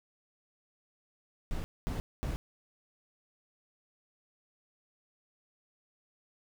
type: noise bursts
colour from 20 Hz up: brown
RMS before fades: -34 dBFS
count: 3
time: 1.51-2.36 s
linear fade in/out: 0 ms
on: 130 ms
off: 230 ms
effects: none